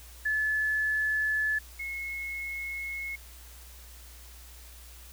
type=tone pair in turn; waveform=sine; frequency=1726 / 2175 Hz; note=A6 / C#7; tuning=-34 / -33 cents; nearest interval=major third; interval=401 cents; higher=second; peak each=-25 / -33 dBFS; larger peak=first; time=0.25-1.59 / 1.79-3.16 s; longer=second; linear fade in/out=10 ms; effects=added 60 Hz sine -48 dBFS peak until 5.12 s + white hiss -52 dBFS RMS until 5.12 s